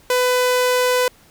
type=tone; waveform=sawtooth; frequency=500 Hz; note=B4; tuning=21 cents sharp; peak=-11 dBFS; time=0.1-1.08 s; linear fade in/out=2 ms; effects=pink hiss -51 dBFS RMS until 1.3 s